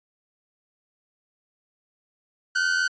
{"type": "tone pair together", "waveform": "45% pulse", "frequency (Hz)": [1442.2, 1528], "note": ["F#6", "G6"], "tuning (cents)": [-45, -45], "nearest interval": "minor second", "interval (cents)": 100, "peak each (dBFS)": [-26, -22], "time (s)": [2.55, 2.88], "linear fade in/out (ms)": 10, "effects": ["resampled to 16000 Hz"]}